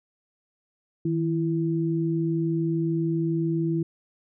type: tone pair together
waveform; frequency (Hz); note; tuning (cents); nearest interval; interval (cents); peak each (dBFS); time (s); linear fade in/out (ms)
sine; 159.66 / 332.5; D#3 / E4; +45 / +15; octave + minor second; 1270; -25; 1.05-3.83; 5
effects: none